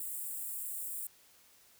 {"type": "high-pass noise", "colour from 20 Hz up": "white", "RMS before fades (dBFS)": -40, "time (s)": [0, 1.07], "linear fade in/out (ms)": 2, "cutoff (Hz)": 7500, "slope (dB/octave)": 96, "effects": ["white hiss -63 dBFS RMS until 1.79 s"]}